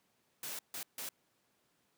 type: noise bursts at uneven times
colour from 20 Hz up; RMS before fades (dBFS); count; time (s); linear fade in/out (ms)
white; -42; 3; 0.43-0.59 / 0.74-0.83 / 0.98-1.09; 2
effects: pink hiss -75 dBFS RMS until 1.97 s + high-pass 150 Hz 12 dB/octave